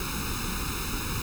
pink noise with comb filter, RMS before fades -31 dBFS, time 0-1.22 s, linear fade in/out 2 ms, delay 0.77 ms, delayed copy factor +1, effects none

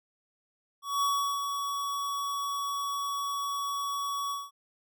square tone with ADSR envelope, 1127 Hz, C#6, 28 cents sharp, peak -25 dBFS, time 0.82-4.51 s, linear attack 200 ms, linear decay 380 ms, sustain -6 dB, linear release 200 ms, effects none

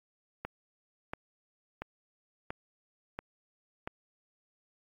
click train, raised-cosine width 0.5 ms, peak -21 dBFS, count 6, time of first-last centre 0.45-3.875 s, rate 1.46 Hz, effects AAC 32 kbps

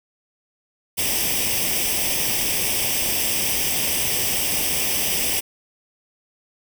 white noise with comb filter, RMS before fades -22 dBFS, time 0.97-5.41 s, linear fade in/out 20 ms, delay 0.36 ms, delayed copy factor +0.75, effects none

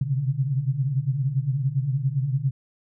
sine tone cluster, 127.4 / 134.7 / 144.9 Hz, C3 / C#3 / D3, -46 / -49 / -23 cents, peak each -26 dBFS, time 0.01-2.51 s, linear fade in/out 5 ms, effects none

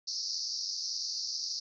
white band-pass noise, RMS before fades -36 dBFS, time 0.07-1.6 s, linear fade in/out 10 ms, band 4400 to 5800 Hz, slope 96 dB/octave, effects none

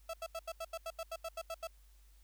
35% pulse tone bursts, 659.3 Hz, E5, in tune, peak -37 dBFS, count 13, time 0.09-1.672 s, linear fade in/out 5 ms, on 46 ms, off 82 ms, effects added 50 Hz sine -59 dBFS peak until 2.23 s + white hiss -71 dBFS RMS until 2.23 s

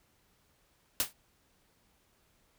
white noise with exponential decay, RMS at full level -25 dBFS, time 1-1.13 s, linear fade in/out 1 ms, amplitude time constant 27 ms, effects pink hiss -70 dBFS RMS until 2.58 s

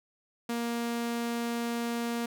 sawtooth tone, 235 Hz, A#3, 14 cents sharp, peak -26 dBFS, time 0.49-2.26 s, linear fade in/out 5 ms, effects none

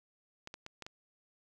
clicks, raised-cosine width 0.2 ms, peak -27 dBFS, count 5, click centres 0.474 / 0.541 / 0.664 / 0.823 / 0.865 s, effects 10-bit

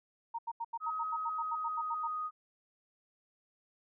sine tone bursts, 926 Hz, A#5, 12 cents flat, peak -34 dBFS, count 14, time 0.34-2.077 s, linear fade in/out 10 ms, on 47 ms, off 83 ms
sine tone with pitch glide, 1267 to 1245.2 Hz, D#6 to D#6, +31 to +1 cents, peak -34 dBFS, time 0.8-2.31 s, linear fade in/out 50 ms, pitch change -30 cents, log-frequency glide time 1.18-2.19 s
effects none

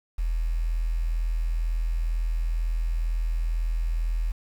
sine tone, 41.05 Hz, E1, 6 cents flat, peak -22 dBFS, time 0.18-4.32 s, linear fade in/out 10 ms, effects tanh soft clip ceiling -18 dBFS + 8-bit

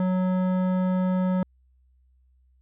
sine tone with hard clipping, 184.5 Hz, F#3, 5 cents flat, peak -23 dBFS, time 0-1.43 s, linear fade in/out 2 ms, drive 13 dB, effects added 63 Hz sine -58 dBFS peak until 2.61 s + resampled to 8000 Hz

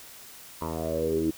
10% pulse tone with low-pass filter sweep, 80.6 Hz, E2, 38 cents flat, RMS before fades -28 dBFS, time 0.61-1.31 s, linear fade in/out 10 ms, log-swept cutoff 990 to 310 Hz, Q 8.5, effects white hiss -47 dBFS RMS until 1.37 s

